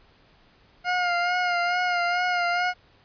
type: tone with vibrato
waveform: 20% pulse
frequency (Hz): 710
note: F5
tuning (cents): +28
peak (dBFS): -17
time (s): 0.84-2.74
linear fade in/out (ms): 50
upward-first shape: sine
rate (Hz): 2.3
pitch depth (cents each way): 35
effects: pink hiss -58 dBFS RMS until 3.04 s + resampled to 11025 Hz